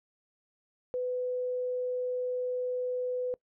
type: tone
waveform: sine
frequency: 500 Hz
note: B4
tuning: 21 cents sharp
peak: -29 dBFS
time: 0.94-3.34 s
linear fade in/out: 0 ms
effects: noise-tail reverb RT60 0.1 s tail -23 dB re dry